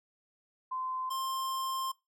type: tone pair in turn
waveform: sine / square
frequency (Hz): 1032 / 1055.5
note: C6 / C6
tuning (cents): -24 / +15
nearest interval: unison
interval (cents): 39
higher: second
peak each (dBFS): -33 / -33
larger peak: neither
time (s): 0.71-1.1 / 1.1-1.92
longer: second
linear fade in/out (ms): 10
effects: noise-tail reverb RT60 0.2 s tail -21 dB re dry